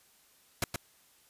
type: noise with echo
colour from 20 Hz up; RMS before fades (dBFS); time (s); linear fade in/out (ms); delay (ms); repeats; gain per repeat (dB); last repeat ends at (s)
pink; -29; 0.62-0.64; 2; 120; 1; -5; 0.76
effects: white hiss -64 dBFS RMS until 1.29 s + resampled to 32000 Hz